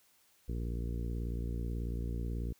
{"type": "harmonic tone", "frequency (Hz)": 58.27, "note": "A#1", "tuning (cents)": 0, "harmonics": [1, 2, 3, 4, 5, 6, 7, 8], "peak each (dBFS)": [-35, -41, -45, -47, -49, -51, -52, -53], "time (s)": [0.48, 2.53], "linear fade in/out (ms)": 10, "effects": ["white hiss -68 dBFS RMS until 2.59 s"]}